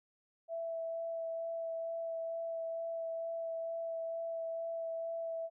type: tone with vibrato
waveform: sine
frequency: 661 Hz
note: E5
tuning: 5 cents sharp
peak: -36 dBFS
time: 0.48-5.5 s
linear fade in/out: 50 ms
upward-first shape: sine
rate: 2.2 Hz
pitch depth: 9 cents each way
effects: none